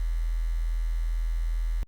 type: tone with quantisation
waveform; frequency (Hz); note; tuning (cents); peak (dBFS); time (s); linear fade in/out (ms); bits
sine; 41.2; E1; 0; -24; 0-1.83; 0; 8
effects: Opus 48 kbps